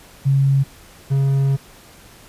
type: tone pair in turn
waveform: sine / triangle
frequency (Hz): 137 / 137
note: C#3 / C#3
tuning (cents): -20 / -20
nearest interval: unison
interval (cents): 0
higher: neither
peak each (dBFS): -12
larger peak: neither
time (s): 0.25-0.64 / 1.1-1.57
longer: second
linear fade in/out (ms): 20
effects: pink hiss -45 dBFS RMS until 2.28 s + resampled to 32000 Hz